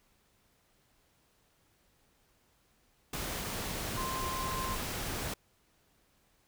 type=tone in noise; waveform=sine; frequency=1046.5 Hz; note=C6; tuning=in tune; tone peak=-36 dBFS; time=3.97-4.75 s; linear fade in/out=5 ms; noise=pink; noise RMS=-37 dBFS; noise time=3.13-5.34 s; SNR=-2 dB; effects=pink hiss -70 dBFS RMS until 6.47 s